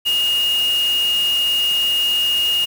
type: tone in noise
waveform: sine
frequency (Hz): 2853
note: F7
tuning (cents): +36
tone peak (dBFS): -15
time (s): 0.05-2.66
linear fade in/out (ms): 20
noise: white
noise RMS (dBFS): -30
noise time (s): 0.05-2.66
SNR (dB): +12
effects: none